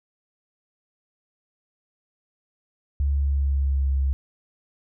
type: tone with pitch glide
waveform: sine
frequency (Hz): 70.3 to 67.83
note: C#2 to C#2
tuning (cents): +25 to -37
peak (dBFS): -19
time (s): 3-4.13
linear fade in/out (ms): 0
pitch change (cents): -62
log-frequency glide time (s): 3.14-3.93
effects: none